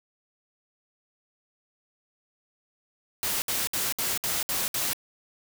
white noise bursts, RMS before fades -28 dBFS, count 7, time 3.23-4.932 s, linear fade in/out 0 ms, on 190 ms, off 62 ms, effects none

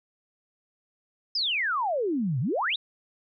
sine exponential two-way sweep, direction down then up, 5274 to 116.3 to 3988 Hz, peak -24 dBFS, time 1.35-2.76 s, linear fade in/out 5 ms, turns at 2.4 s, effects none

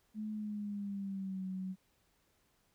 sine tone with pitch glide, 214.2 to 187.55 Hz, A3 to F#3, -46 to +24 cents, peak -37 dBFS, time 0.14-1.76 s, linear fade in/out 50 ms, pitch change -230 cents, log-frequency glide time 0.32-1.45 s, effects pink hiss -74 dBFS RMS until 2.74 s

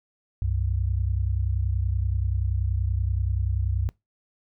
sine tone pair together, 65.41 / 95.89 Hz, C2 / G2, 0 / -38 cents, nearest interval perfect fifth, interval 662 cents, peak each -25 dBFS, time 0.42-3.89 s, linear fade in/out 0 ms, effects noise-tail reverb RT60 0.2 s tail -23 dB re dry

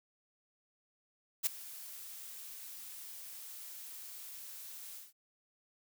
blue noise with ADSR envelope, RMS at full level -28 dBFS, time 1.43-5.13 s, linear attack 35 ms, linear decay 8 ms, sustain -20 dB, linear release 170 ms, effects none

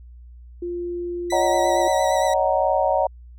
sine tone, 349.2 Hz, F4, in tune, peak -25 dBFS, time 0.62-1.88 s, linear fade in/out 5 ms
15% pulse tone with vibrato, 1953 Hz, B6, 20 cents flat, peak -23 dBFS, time 1.3-2.34 s, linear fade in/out 5 ms, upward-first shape sine, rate 8.7 Hz, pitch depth 35 cents each way
sine chord, D# minor seventh, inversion third, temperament just, 560 / 622.3 / 746.7 / 933.4 Hz, C#5 / D#5 / F#5 / A#5, +18 / 0 / +16 / +2 cents, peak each -22 / -22 / -22 / -24 dBFS, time 1.32-3.07 s, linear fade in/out 5 ms
effects added 60 Hz sine -40 dBFS peak until 3.38 s

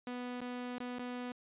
sawtooth tone with dropouts, 246.9 Hz, B3, in tune, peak -35 dBFS, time 0.07-1.32 s, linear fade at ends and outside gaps 2 ms, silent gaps 0.406-0.415 / 0.783-0.802 / 0.986-0.993 s, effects resampled to 8000 Hz

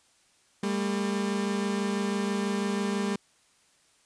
30% pulse tone pair together, 200 / 226.1 Hz, G3 / A3, +35 / +47 cents, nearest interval major second, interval 212 cents, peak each -25 / -30 dBFS, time 0.63-3.16 s, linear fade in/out 5 ms, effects white hiss -64 dBFS RMS until 4.05 s + resampled to 22050 Hz

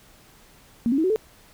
sine tone with pitch steps, 233.9 / 273.4 / 319.5 / 373.4 / 436.5 Hz, A#3 / C#4 / D#4 / F#4 / A4, +6 / -24 / +46 / +16 / -14 cents, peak -18 dBFS, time 0.86-1.16 s, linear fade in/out 0 ms, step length 60 ms, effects pink hiss -53 dBFS RMS until 1.53 s

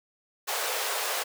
pink high-pass noise, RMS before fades -30 dBFS, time 0.47-1.24 s, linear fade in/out 20 ms, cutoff 440 Hz, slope 48 dB/octave, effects none

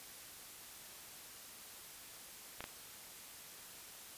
clicks, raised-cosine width 0.3 ms, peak -26 dBFS, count 2, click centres 2.606 / 2.641 s, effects white hiss -53 dBFS RMS until 4.17 s + resampled to 32000 Hz

